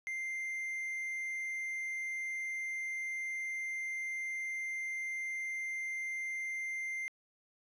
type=tone; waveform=triangle; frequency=2093 Hz; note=C7; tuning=in tune; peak=-34 dBFS; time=0.07-7.08 s; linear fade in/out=0 ms; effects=resampled to 32000 Hz